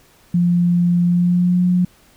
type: tone with pitch glide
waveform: sine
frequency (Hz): 174.61 to 179.52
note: F3 to F3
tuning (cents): 0 to +48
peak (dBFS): -12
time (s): 0.34-1.85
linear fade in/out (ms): 5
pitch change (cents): +48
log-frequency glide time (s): 1.05-1.62
effects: pink hiss -52 dBFS RMS until 2.16 s